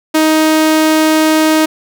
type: tone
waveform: sawtooth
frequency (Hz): 313.4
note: D#4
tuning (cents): +13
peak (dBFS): -4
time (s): 0.14-1.66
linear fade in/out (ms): 10
effects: none